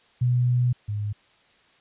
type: tone pair in turn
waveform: sine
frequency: 123.47 / 104.07 Hz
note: B2 / G#2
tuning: 0 / +4 cents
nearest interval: minor third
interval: 296 cents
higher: first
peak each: -18 / -25 dBFS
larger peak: first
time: 0.21-0.73 / 0.88-1.13 s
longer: first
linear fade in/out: 10 ms
effects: white hiss -59 dBFS RMS until 1.8 s + resampled to 8000 Hz